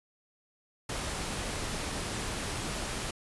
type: noise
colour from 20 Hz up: pink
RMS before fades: -35 dBFS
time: 0.89-3.11 s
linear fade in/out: 5 ms
effects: resampled to 24000 Hz